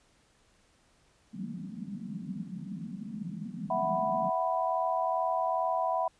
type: band-pass noise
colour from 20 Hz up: pink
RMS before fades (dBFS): -39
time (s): 1.33-4.3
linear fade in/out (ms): 0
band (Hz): 170 to 230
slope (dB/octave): 48
type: chord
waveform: sine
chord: E suspended second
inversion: none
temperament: just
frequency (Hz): 659.3 / 741.7 / 988.9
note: E5 / F#5 / B5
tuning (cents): 0 / +4 / +2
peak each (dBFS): -31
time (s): 3.7-6.08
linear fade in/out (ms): 5
effects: pink hiss -66 dBFS RMS until 6.19 s + resampled to 22050 Hz